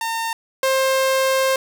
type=tone pair in turn; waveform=sawtooth; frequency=910 / 529.9 Hz; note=A#5 / C5; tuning=-42 / +22 cents; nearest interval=major sixth; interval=936 cents; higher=first; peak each=-18 / -12 dBFS; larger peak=second; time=0.01-0.33 / 0.63-1.56 s; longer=second; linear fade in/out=2 ms; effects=none